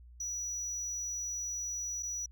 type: tone with dropouts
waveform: sine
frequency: 5870 Hz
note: F#8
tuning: 15 cents flat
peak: -32 dBFS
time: 0.2-2.26 s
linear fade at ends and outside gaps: 5 ms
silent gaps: 2.026-2.03 s
effects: tanh soft clip ceiling -34 dBFS + added 60 Hz sine -51 dBFS peak until 2.31 s